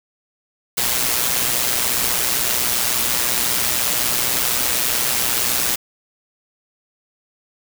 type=noise with amplitude modulation; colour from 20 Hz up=white; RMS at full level=-17 dBFS; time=0.77-5.76 s; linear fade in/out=10 ms; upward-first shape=sine; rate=122 Hz; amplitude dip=55%; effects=none